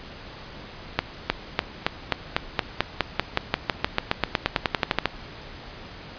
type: accelerating click train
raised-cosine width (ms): 0.3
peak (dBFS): -3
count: 26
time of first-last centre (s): 0.99-5.057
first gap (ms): 310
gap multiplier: 0.94
effects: pink hiss -41 dBFS RMS until 6.18 s + resampled to 11025 Hz